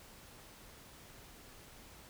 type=silence; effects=pink hiss -56 dBFS RMS until 2.09 s